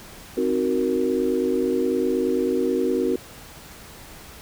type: chord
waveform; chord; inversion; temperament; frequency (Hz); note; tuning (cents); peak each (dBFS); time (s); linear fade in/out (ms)
sine; C half-diminished seventh; none; equal; 261.6 / 311.1 / 370 / 466.2; C4 / Eb4 / Gb4 / Bb4; 0 / 0 / 0 / 0; -25 / -28 / -23 / -25; 0.37-3.16; 5
effects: pink hiss -43 dBFS RMS until 4.41 s